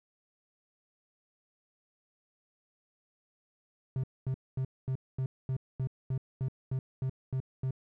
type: tone bursts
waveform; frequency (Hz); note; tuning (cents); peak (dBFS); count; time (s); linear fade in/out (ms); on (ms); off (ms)
triangle; 130.81; C3; 0; -27; 13; 3.96-7.708; 2; 76; 230
effects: none